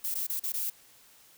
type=noise with dropouts; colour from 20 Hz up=violet; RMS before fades=-32 dBFS; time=0.04-0.7 s; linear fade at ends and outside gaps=5 ms; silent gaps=0.144-0.152 / 0.268-0.296 / 0.396-0.436 / 0.522-0.538 s; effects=white hiss -58 dBFS RMS until 1.37 s